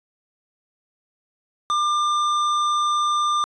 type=tone with hard clipping; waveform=triangle; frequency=1196 Hz; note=D6; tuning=31 cents sharp; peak=-20 dBFS; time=1.7-3.44 s; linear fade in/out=0 ms; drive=14 dB; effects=resampled to 22050 Hz